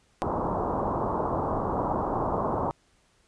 white low-pass noise, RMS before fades -28 dBFS, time 0.22-2.71 s, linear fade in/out 0 ms, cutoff 1100 Hz, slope 48 dB/octave, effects pink hiss -65 dBFS RMS until 3.27 s + resampled to 22050 Hz

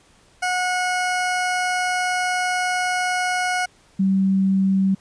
20% pulse / sine tone pair in turn, 729 / 192.47 Hz, F#5 / G3, -26 / -31 cents, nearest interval octave + major seventh, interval 2305 cents, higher first, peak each -15 dBFS, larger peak neither, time 0.42-3.66 / 3.99-4.95 s, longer first, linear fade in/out 10 ms, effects pink hiss -55 dBFS RMS until 5 s + resampled to 22050 Hz

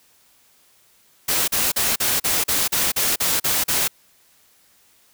white noise bursts, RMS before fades -20 dBFS, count 11, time 1.28-3.88 s, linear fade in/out 10 ms, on 200 ms, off 40 ms, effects white hiss -57 dBFS RMS until 5.13 s

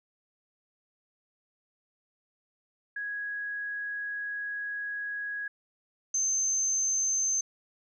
sine tone pair in turn, 1661.2 / 6254 Hz, G#6 / G8, 0 / -5 cents, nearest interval octave + major seventh, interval 2295 cents, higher second, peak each -32 / -25 dBFS, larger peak second, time 2.96-5.48 / 6.14-7.41 s, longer first, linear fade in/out 5 ms, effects none

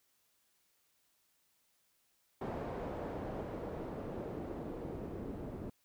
white noise with low-pass filter sweep, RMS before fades -42 dBFS, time 2.41-5.7 s, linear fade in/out 5 ms, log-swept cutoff 630 to 340 Hz, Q 1.1, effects white hiss -75 dBFS RMS until 5.84 s

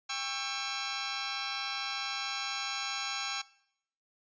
10% pulse chord, C# diminished, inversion second, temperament just, 798.3 / 1108.7 / 1330.5 Hz, G5 / C#6 / E6, +31 / 0 / +16 cents, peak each -30 dBFS, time 0.09-3.42 s, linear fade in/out 10 ms, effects noise-tail reverb RT60 0.7 s tail -20 dB re dry + resampled to 16000 Hz

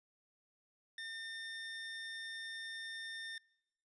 25% pulse tone, 1810 Hz, A6, 48 cents sharp, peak -39 dBFS, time 0.98-3.38 s, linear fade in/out 2 ms, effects noise-tail reverb RT60 0.8 s tail -24 dB re dry + resampled to 22050 Hz

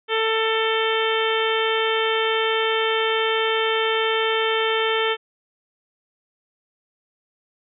harmonic tone, 444.7 Hz, A4, 18 cents sharp, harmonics 1 / 2 / 3 / 4 / 5 / 6 / 7 / 8, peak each -22 / -28 / -27 / -28 / -29 / -32 / -27 / -33 dBFS, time 0.08-5.17 s, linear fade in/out 50 ms, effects none

